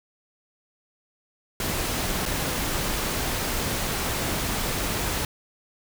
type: noise with dropouts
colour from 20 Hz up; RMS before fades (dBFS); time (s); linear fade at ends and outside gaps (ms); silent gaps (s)
pink; -27; 1.6-5.25; 2; 2.255-2.26
effects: none